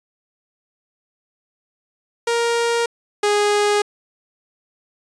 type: tone pair in turn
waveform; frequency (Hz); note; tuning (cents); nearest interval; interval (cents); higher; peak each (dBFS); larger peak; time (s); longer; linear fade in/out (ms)
sawtooth; 468.3 / 413.6; A#4 / G#4; +8 / -7; major second; 215; first; -13 / -11; second; 2.27-2.86 / 3.23-3.82; neither; 5
effects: resampled to 22050 Hz